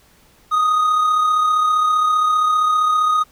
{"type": "tone with amplitude modulation", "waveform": "triangle", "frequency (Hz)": 1244.5, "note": "D#6", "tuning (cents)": 0, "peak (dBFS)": -10, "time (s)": [0.51, 3.24], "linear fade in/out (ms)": 20, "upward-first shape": "sine", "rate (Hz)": 35.2, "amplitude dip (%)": 35, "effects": ["pink hiss -53 dBFS RMS until 3.31 s"]}